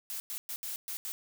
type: noise bursts at uneven times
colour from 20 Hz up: blue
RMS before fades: -38 dBFS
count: 6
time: 0.1-0.2 / 0.3-0.38 / 0.49-0.56 / 0.63-0.76 / 0.88-0.97 / 1.05-1.12 s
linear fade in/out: 0 ms
effects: none